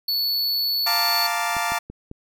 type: tone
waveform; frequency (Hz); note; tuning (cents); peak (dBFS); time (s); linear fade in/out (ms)
square; 4435; C#8; 0; -21; 0.08-1.27; 5
type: chord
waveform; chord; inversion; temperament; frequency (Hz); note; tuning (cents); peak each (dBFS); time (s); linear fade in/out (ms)
25% pulse; Bb major seventh; second; equal; 698.5 / 880 / 932.3 / 1174.7; F5 / A5 / Bb5 / D6; 0 / 0 / 0 / 0; -23 / -24 / -26 / -24; 0.86-1.79; 10
type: clicks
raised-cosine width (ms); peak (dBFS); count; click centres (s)
3; -23; 4; 1.567 / 1.72 / 1.9 / 2.114
effects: none